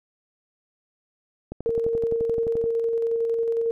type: click train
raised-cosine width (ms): 2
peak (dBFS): -19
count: 14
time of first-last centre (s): 1.52-2.641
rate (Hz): 11.6
type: tone with tremolo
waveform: sine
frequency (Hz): 460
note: A#4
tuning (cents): -23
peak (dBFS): -20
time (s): 1.66-3.71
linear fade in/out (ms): 0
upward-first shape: square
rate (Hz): 11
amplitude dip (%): 25
effects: none